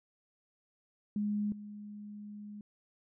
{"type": "tone with level steps", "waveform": "sine", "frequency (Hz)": 207.7, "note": "G#3", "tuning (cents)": 0, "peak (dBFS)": [-30, -43], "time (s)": [1.16, 2.61], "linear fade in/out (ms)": 2, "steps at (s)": 1.52, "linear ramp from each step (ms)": 2, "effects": []}